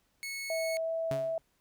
sawtooth tone, 2200 Hz, C#7, 14 cents flat, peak -33 dBFS, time 0.23-0.77 s, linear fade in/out 0 ms
sine tone with pitch glide, 651 to 654.8 Hz, E5 to E5, -22 to -12 cents, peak -30 dBFS, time 0.5-1.38 s, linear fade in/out 2 ms, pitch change +10 cents, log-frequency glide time 0.84-0.9 s
sawtooth tone with exponential decay, 138.59 Hz, C#3, in tune, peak -28 dBFS, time 1.11-1.42 s, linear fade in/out 0 ms, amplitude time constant 67 ms
effects pink hiss -73 dBFS RMS until 1.6 s

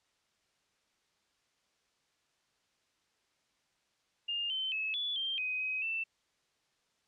sine tone with pitch steps, 2818 / 3079 / 2588 / 3436 / 3164 / 2511 / 2527 / 2665 Hz, F7 / G7 / E7 / A7 / G7 / D#7 / D#7 / E7, +15 / -32 / -32 / -42 / +15 / +15 / +26 / +18 cents, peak -32 dBFS, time 4.28-6.04 s, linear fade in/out 10 ms, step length 220 ms, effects white hiss -75 dBFS RMS until 7.07 s + low-pass 6000 Hz 12 dB/octave

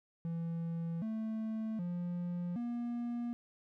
triangle tone with pitch steps, 166.9 / 220.3 / 175.6 / 238.4 Hz, E3 / A3 / F3 / A#3, +22 / +2 / +10 / +39 cents, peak -33 dBFS, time 0.25-3.33 s, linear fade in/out 0 ms, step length 770 ms, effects none

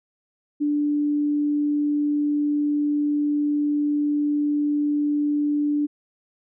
sine tone, 293.7 Hz, D4, in tune, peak -19 dBFS, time 0.6-5.87 s, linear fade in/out 20 ms, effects none

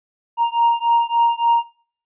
triangle beating tone pair, 933 / 936.5 Hz, A#5 / A#5, +1 / +8 cents, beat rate 3.5 Hz, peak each -15 / -16 dBFS, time 0.37-1.64 s, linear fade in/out 50 ms, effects noise-tail reverb RT60 0.6 s tail -23 dB re dry + resampled to 8000 Hz

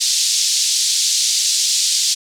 pink band-pass noise, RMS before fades -17 dBFS, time 0-2.15 s, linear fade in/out 20 ms, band 4000 to 7900 Hz, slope 24 dB/octave, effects none

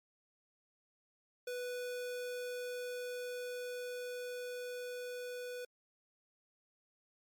square tone with level ramp, 493.9 Hz, B4, in tune, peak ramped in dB -39 to -42 dBFS, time 1.47-5.65 s, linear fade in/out 5 ms, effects MP3 96 kbps

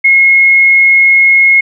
sine tone, 2163 Hz, C#7, 43 cents flat, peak -3 dBFS, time 0.04-1.61 s, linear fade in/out 10 ms, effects none

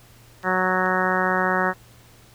harmonic tone, 185 Hz, F#3, in tune, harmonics 1 / 2 / 3 / 4 / 5 / 6 / 7 / 8 / 9 / 10, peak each -28 / -28 / -28 / -28 / -28 / -28 / -28 / -28 / -28 / -28 dBFS, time 0.43-1.74 s, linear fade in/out 50 ms
clicks, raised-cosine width 0.2 ms, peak -27 / -31 / -37 / -37 dBFS, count 4, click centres 0.431 / 0.86 / 1.121 / 1.382 s
effects added 117 Hz sine -52 dBFS peak until 2.34 s + pink hiss -52 dBFS RMS until 2.34 s

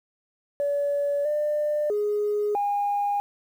sine tone with pitch steps, 572 / 597 / 416.1 / 814 Hz, D5 / D5 / G#4 / G#5, -46 / +28 / +3 / -35 cents, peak -21 dBFS, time 0.6-3.2 s, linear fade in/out 0 ms, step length 650 ms, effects tanh soft clip ceiling -18 dBFS + 9-bit

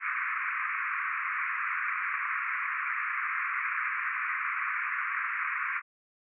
pink band-pass noise, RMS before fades -32 dBFS, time 0-5.82 s, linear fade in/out 50 ms, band 1100 to 2400 Hz, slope 96 dB/octave, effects none

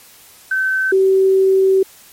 sine tone pair in turn, 1536 / 383.1 Hz, G6 / G4, -36 / -40 cents, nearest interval 2 octaves, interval 2404 cents, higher first, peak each -14 / -9 dBFS, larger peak second, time 0.51-0.92 / 0.92-1.83 s, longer second, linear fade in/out 5 ms, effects white hiss -44 dBFS RMS until 2.12 s + MP3 64 kbps

